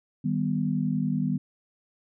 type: chord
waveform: sine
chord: Eb augmented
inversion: none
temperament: equal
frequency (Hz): 155.56 / 196 / 246.9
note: Eb3 / G3 / B3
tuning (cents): 0 / 0 / 0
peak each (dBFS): -28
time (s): 0.24-1.38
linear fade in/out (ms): 10
effects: none